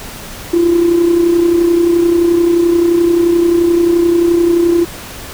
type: tone with amplitude modulation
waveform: sine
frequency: 342.2 Hz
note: F4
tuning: 35 cents flat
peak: -4 dBFS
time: 0.53-4.85 s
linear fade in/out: 10 ms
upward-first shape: sine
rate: 31.5 Hz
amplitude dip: 55%
effects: tanh soft clip ceiling -3 dBFS + pink hiss -29 dBFS RMS until 5.33 s